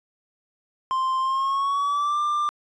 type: tone with pitch glide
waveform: triangle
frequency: 1047 to 1188.9 Hz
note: C6 to D6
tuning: +1 to +21 cents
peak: -19 dBFS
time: 0.91-2.49 s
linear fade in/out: 0 ms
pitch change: +220 cents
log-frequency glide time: 1.2-2.2 s
effects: resampled to 22050 Hz